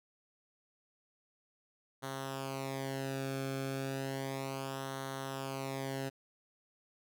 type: tone with flanger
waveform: sawtooth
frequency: 135 Hz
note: C#3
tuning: 45 cents flat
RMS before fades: -39 dBFS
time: 2.02-6.1 s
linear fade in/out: 20 ms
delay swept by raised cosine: 0.4 to 1.04 ms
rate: 0.33 Hz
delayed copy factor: -0.75
effects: none